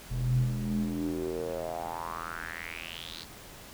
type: tone with band-pass filter sweep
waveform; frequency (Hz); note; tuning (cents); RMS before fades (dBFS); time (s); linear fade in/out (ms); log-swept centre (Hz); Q
square; 41.51; E1; +13; -33; 0.1-3.25; 20; 91 to 4400; 5.7
effects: pink hiss -48 dBFS RMS until 3.73 s